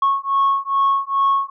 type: beating tone pair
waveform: sine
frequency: 1098 / 1100.4 Hz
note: C#6 / C#6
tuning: -17 / -13 cents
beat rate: 2.4 Hz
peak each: -17 dBFS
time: 0.02-1.5 s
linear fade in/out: 5 ms
effects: tanh soft clip ceiling -10 dBFS